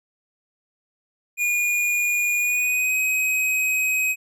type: tone with pitch glide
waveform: square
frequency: 2437 to 2527 Hz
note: D#7 to D#7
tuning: -37 to +26 cents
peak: -20 dBFS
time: 1.37-4.16 s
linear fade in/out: 50 ms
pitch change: +63 cents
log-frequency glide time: 2.37-2.98 s
effects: none